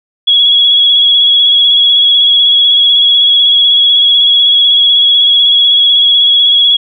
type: tone with vibrato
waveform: sine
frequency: 3343 Hz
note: G#7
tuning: 11 cents sharp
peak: -4 dBFS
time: 0.27-6.77 s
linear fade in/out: 10 ms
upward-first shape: triangle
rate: 16 Hz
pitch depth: 33 cents each way
effects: none